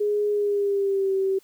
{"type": "tone with pitch glide", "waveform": "sine", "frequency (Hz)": [415.3, 385.3], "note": ["G#4", "G4"], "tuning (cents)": [0, -30], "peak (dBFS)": -20, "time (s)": [0, 1.39], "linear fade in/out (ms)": 10, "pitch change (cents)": -130, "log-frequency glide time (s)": [0.31, 1.13], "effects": ["white hiss -59 dBFS RMS until 1.43 s"]}